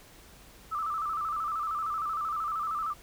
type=tone with vibrato; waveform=sine; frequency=1244.5 Hz; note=D#6; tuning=in tune; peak=-29 dBFS; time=0.71-2.94 s; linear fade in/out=20 ms; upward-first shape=square; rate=13 Hz; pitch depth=82 cents each way; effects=added 50 Hz sine -59 dBFS peak until 3.02 s + pink hiss -54 dBFS RMS until 3.02 s